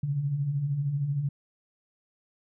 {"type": "beating tone pair", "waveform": "sine", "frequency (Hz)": [130.81, 143.81], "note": ["C3", "D3"], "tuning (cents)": [0, -36], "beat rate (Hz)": 13, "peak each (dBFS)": [-35, -26], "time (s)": [0.03, 1.29], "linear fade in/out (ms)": 5, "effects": []}